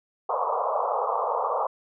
white band-pass noise, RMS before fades -26 dBFS, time 0.29-1.67 s, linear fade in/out 5 ms, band 450 to 1200 Hz, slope 96 dB/octave, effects none

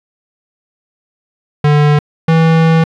square tone pair in turn, 147.9 / 162.62 Hz, D3 / E3, +13 / -23 cents, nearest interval major second, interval 164 cents, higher second, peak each -7 dBFS, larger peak neither, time 1.64-1.99 / 2.28-2.84 s, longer second, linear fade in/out 5 ms, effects low-pass 3000 Hz 12 dB/octave + 8-bit

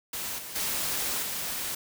white noise with level steps, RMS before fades -34 / -40 / -30 / -33 dBFS, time 0.13-1.75 s, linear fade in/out 5 ms, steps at 0.38 / 0.55 / 1.22 s, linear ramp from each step 10 ms, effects none

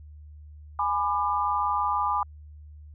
sine chord, G# diminished, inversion none, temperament just, 830.6 / 996.7 / 1196.1 Hz, G#5 / B5 / D6, 0 / +16 / +31 cents, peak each -28 / -27 / -27 dBFS, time 0.79-2.23 s, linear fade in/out 2 ms, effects added 75 Hz sine -43 dBFS peak until 2.94 s

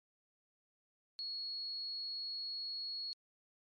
sine tone, 4337 Hz, C#8, 39 cents flat, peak -39 dBFS, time 1.19-3.13 s, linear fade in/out 0 ms, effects MP3 48 kbps

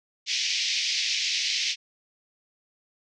white band-pass noise, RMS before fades -27 dBFS, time 0.26-1.76 s, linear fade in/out 50 ms, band 2100 to 5900 Hz, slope 48 dB/octave, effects none

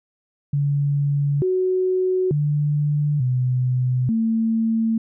sine tone with pitch steps, 142.8 / 370.9 / 147.4 / 126.6 / 224.9 Hz, D3 / F#4 / D3 / B2 / A3, -48 / +4 / +7 / +43 / +38 cents, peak -17 dBFS, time 0.53-4.98 s, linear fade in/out 5 ms, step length 890 ms, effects none

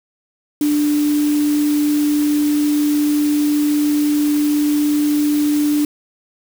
sine tone in noise, 295.6 Hz, D4, 11 cents sharp, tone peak -13 dBFS, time 0.61-5.85 s, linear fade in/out 2 ms, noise white, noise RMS -30 dBFS, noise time 0.61-5.85 s, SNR +14 dB, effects none

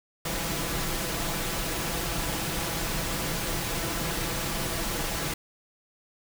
pink noise with comb filter, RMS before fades -30 dBFS, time 0.25-5.34 s, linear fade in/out 5 ms, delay 6 ms, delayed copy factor +0.5, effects none

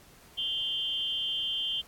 sine tone with amplitude modulation, 3136 Hz, G7, in tune, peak -25 dBFS, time 0.37-1.82 s, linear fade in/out 20 ms, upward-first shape sine, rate 286 Hz, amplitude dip 80%, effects pink hiss -56 dBFS RMS until 1.87 s + AAC 64 kbps

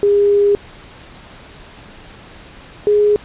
sine tone pair in turn, 406.7 / 415.7 Hz, G#4 / G#4, -36 / +2 cents, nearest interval unison, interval 38 cents, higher second, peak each -9 dBFS, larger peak neither, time 0.03-0.55 / 2.87-3.16 s, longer first, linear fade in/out 0 ms, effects pink hiss -39 dBFS RMS until 3.24 s + resampled to 8000 Hz

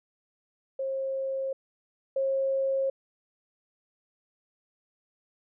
sine tone pair in turn, 536 / 538.9 Hz, C5 / C#5, +42 / -49 cents, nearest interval unison, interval 9 cents, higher second, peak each -28 / -24 dBFS, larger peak second, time 0.79-1.53 / 2.16-2.9 s, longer neither, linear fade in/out 5 ms, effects none

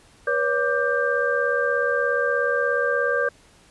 sine tone cluster, 485.2 / 562 / 1180 / 1575 Hz, B4 / C#5 / D6 / G6, -31 / +24 / +8 / +8 cents, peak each -24 / -25 / -29 / -23 dBFS, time 0.27-3.29 s, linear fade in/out 5 ms, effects pink hiss -54 dBFS RMS until 3.7 s + resampled to 24000 Hz

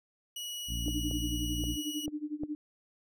sawtooth tone, 2919 Hz, F#7, 24 cents flat, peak -34 dBFS, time 0.36-2.06 s, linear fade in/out 5 ms
harmonic tone, 58 Hz, A#1, 8 cents flat, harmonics 1 / 2 / 3 / 4 / 5, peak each -34 / -40 / -44 / -46 / -48 dBFS, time 0.67-1.78 s, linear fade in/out 50 ms
sine tone with tremolo, 300 Hz, D4, 37 cents sharp, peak -31 dBFS, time 0.86-2.55 s, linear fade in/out 0 ms, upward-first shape sine, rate 11 Hz, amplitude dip 90%
clicks, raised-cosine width 2 ms, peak -26 dBFS, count 5, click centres 0.882 / 1.112 / 1.639 / 2.08 / 2.435 s
effects none

